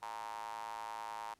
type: tone with high-pass filter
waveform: square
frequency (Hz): 54.7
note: A1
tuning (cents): -9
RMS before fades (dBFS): -44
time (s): 0.02-1.34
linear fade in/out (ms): 5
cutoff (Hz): 900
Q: 7.5
effects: pink hiss -71 dBFS RMS until 1.39 s + low-pass 12000 Hz 12 dB/octave